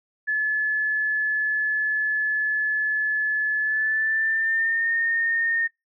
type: tone with pitch glide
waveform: sine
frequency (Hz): 1721 to 1833.9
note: A6 to A#6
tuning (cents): -39 to -29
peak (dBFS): -20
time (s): 0.27-5.68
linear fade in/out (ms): 20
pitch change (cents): +110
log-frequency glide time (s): 3.6-4.9
effects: noise-tail reverb RT60 0.2 s tail -24 dB re dry